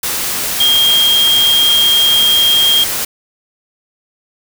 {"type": "tone in noise", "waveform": "sine", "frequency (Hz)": 3225, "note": "G7", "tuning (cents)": 48, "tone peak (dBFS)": -8, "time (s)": [0.6, 2.84], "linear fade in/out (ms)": 5, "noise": "white", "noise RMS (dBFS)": -18, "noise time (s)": [0.03, 3.05], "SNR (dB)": 7, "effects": []}